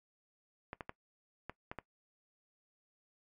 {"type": "clicks", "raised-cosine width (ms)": 0.5, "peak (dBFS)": -26, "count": 6, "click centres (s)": [0.731, 0.808, 0.894, 1.496, 1.715, 1.787], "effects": ["noise-tail reverb RT60 0.1 s tail -19 dB re dry", "MP3 96 kbps"]}